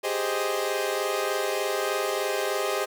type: chord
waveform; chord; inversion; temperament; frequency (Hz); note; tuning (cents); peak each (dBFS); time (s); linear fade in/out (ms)
sawtooth; Ab major seventh; third; equal; 392 / 415.3 / 523.3 / 622.3; G4 / Ab4 / C5 / Eb5; 0 / 0 / 0 / 0; -27; 0.03-2.86; 20
effects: none